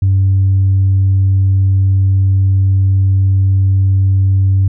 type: tone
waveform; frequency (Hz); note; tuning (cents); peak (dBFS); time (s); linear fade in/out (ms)
sine; 96.3; G2; -30; -6; 0.02-4.68; 5
effects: tanh soft clip ceiling -5 dBFS